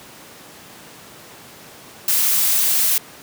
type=noise; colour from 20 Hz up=blue; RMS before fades=-17 dBFS; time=2.08-2.98 s; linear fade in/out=2 ms; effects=pink hiss -41 dBFS RMS until 3.22 s + high-pass 150 Hz 12 dB/octave